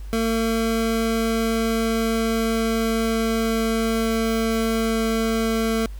25% pulse tone with pitch glide, 226.1 to 224.8 Hz, A3 to A3, +47 to +37 cents, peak -16 dBFS, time 0.13-5.86 s, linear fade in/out 0 ms, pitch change -10 cents, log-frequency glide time 0.95-4.96 s, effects added 50 Hz sine -31 dBFS peak until 5.99 s + pink hiss -52 dBFS RMS until 5.99 s

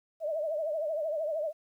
sine tone with vibrato, 621 Hz, D#5, 3 cents flat, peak -29 dBFS, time 0.2-1.53 s, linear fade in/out 50 ms, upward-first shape triangle, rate 13 Hz, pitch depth 130 cents each way, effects 11-bit

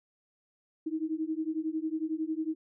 sine beating tone pair, 311.1 / 322.1 Hz, D#4 / E4, 0 / -40 cents, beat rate 11 Hz, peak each -33 / -33 dBFS, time 0.86-2.55 s, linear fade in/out 10 ms, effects none

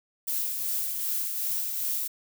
violet noise with tremolo, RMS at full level -28 dBFS, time 0.27-2.08 s, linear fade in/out 10 ms, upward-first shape triangle, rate 2.6 Hz, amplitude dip 40%, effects none

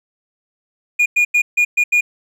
triangle tone bursts at uneven times, 2437 Hz, D#7, 37 cents flat, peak -9 dBFS, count 6, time 0.99-1.06 / 1.16-1.25 / 1.34-1.42 / 1.57-1.65 / 1.77-1.84 / 1.92-2.01 s, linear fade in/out 10 ms, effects none

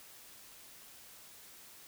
silence, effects white hiss -55 dBFS RMS until 1.87 s

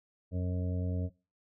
harmonic tone, 90.3 Hz, F#2, 42 cents flat, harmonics 1 / 2 / 3 / 5 / 6 / 7, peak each -31 / -37 / -41 / -45 / -47 / -48 dBFS, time 0.31-1.1 s, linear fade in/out 50 ms, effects noise-tail reverb RT60 0.3 s tail -20 dB re dry

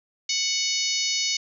harmonic tone, 740 Hz, F#5, in tune, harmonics 3 / 4 / 5 / 6 / 7 / 8 / 9, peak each -31 / -32 / -31 / -29 / -29 / -30 / -33 dBFS, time 0.29-1.37 s, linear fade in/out 5 ms, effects none

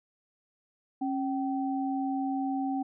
sine tone pair together, 272.2 / 770 Hz, C#4 / G5, -31 / -31 cents, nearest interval octave + tritone, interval 1800 cents, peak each -29 / -33 dBFS, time 1.01-2.83 s, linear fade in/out 10 ms, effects none

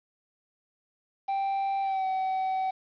triangle tone with pitch glide, 784 to 758.2 Hz, G5 to F#5, 0 to +42 cents, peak -24 dBFS, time 1.28-2.71 s, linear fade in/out 10 ms, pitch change -58 cents, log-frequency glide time 1.82-2.06 s, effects resampled to 11025 Hz + 9-bit

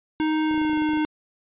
square tone with pitch glide, 311.1 to 306.5 Hz, D#4 to D#4, 0 to -26 cents, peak -21 dBFS, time 0.2-1.05 s, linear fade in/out 0 ms, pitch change -26 cents, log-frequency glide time 0.45-0.76 s
clicks, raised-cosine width 2 ms, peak -26 dBFS, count 12, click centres 0.512 / 0.543 / 0.578 / 0.616 / 0.65 / 0.696 / 0.732 / 0.774 / 0.821 / 0.891 / 0.934 / 0.973 s
effects resampled to 8000 Hz

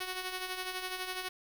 5% pulse tone with tremolo, 370 Hz, F#4, in tune, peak -23 dBFS, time 0-1.29 s, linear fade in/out 10 ms, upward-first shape sine, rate 12 Hz, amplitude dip 50%, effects 9-bit

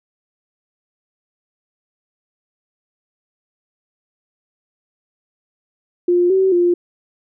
sine tone with pitch steps, 352.8 / 380.8 / 350.5 Hz, F4 / F#4 / F4, +18 / +50 / +6 cents, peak -11 dBFS, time 6.08-6.74 s, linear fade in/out 5 ms, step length 220 ms, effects none

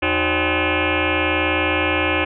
sine tone with frequency modulation, 1046.5 Hz, C6, in tune, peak -16 dBFS, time 0.02-2.25 s, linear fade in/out 10 ms, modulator 226 Hz, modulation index 7.7, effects none

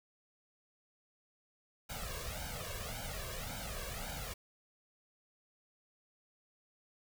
pink noise with flanger, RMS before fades -42 dBFS, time 1.89-4.34 s, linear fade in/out 10 ms, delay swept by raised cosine 1.3 to 1.82 ms, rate 1.8 Hz, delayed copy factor +0.95, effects none

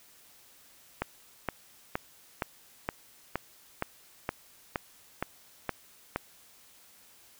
click train, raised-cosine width 0.5 ms, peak -14 dBFS, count 12, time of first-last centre 1.02-6.16 s, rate 2.14 Hz, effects white hiss -58 dBFS RMS until 7.39 s

